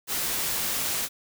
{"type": "noise", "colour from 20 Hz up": "white", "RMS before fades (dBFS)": -28, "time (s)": [0.07, 1.09], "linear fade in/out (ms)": 50, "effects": []}